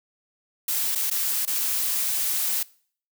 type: noise with dropouts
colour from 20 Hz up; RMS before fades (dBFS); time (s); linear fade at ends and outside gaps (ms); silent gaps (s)
blue; -25; 0.68-2.63; 5; 0.951-0.956 / 1.101-1.111 / 1.454-1.475
effects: noise-tail reverb RT60 0.5 s tail -22 dB re dry